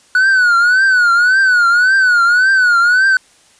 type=tone with vibrato; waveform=triangle; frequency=1473 Hz; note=F#6; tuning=8 cents flat; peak=-6 dBFS; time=0.15-3.17 s; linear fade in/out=2 ms; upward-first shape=triangle; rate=1.8 Hz; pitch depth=130 cents each way; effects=white hiss -49 dBFS RMS until 3.59 s + resampled to 22050 Hz

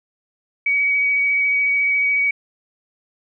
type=tone with vibrato; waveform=sine; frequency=2263 Hz; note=C#7; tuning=35 cents sharp; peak=-15 dBFS; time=0.66-2.31 s; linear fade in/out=5 ms; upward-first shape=sine; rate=14 Hz; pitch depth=14 cents each way; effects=none

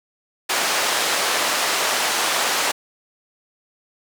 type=band-pass noise; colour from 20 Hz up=pink; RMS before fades=-21 dBFS; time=0.49-2.72 s; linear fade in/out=10 ms; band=630 to 9400 Hz; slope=12 dB/octave; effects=none

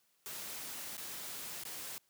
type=noise with dropouts; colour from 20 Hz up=white; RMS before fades=-44 dBFS; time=0.26-1.98 s; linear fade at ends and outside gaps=0 ms; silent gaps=0.968-0.979 / 1.636-1.652 s; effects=white hiss -74 dBFS RMS until 2.09 s + high-pass 100 Hz 12 dB/octave

